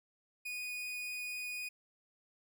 40% pulse tone, 2474 Hz, D#7, 10 cents flat, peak -38 dBFS, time 0.45-1.69 s, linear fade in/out 10 ms, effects none

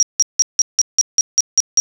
sine tone bursts, 5680 Hz, F8, 28 cents sharp, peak -8 dBFS, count 10, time 0-1.8 s, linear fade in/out 0 ms, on 27 ms, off 170 ms, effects none

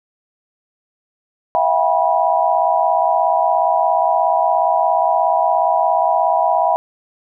sine tone cluster, 653 / 710 / 795 / 973 Hz, E5 / F5 / G5 / B5, -17 / +28 / +24 / -26 cents, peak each -18 dBFS, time 1.55-6.76 s, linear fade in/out 0 ms, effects none

